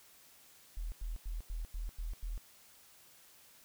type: tone bursts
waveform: sine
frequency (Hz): 40.49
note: E1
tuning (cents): -30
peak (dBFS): -36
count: 7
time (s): 0.77-2.378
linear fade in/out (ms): 0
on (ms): 150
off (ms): 93
effects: white hiss -61 dBFS RMS until 3.64 s